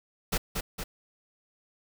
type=noise with echo; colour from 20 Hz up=pink; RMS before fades=-27 dBFS; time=0.32-0.38 s; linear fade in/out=10 ms; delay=230 ms; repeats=2; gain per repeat=-4 dB; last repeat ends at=0.84 s; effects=none